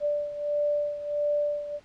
sine beating tone pair, 587 / 588.5 Hz, D5 / D5, -1 / +3 cents, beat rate 1.5 Hz, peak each -26 / -31 dBFS, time 0-1.8 s, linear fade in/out 50 ms, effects pink hiss -58 dBFS RMS until 1.84 s + low-pass 5000 Hz 12 dB/octave

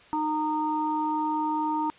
harmonic tone, 307.4 Hz, D#4, 21 cents flat, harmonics 1 / 3 / 4, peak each -29 / -26 / -38 dBFS, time 0.13-1.9 s, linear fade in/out 0 ms, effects white hiss -53 dBFS RMS until 1.98 s + resampled to 8000 Hz

